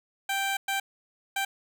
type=tone bursts at uneven times; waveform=15% pulse; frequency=784 Hz; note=G5; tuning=in tune; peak=-20 dBFS; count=3; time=0.29-0.57 / 0.68-0.8 / 1.36-1.45 s; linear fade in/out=5 ms; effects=none